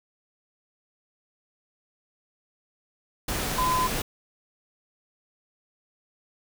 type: tone in noise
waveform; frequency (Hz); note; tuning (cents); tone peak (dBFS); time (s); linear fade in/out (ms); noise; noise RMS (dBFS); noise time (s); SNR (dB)
sine; 1016; B5; +49; -22; 3.58-3.87; 5; pink; -29; 3.28-4.02; +4
effects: none